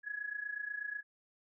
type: tone with amplitude modulation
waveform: sine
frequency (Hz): 1681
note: G#6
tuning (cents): +20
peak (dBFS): -34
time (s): 0.03-1.03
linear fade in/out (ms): 50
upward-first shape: sine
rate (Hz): 28.2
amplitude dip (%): 80
effects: none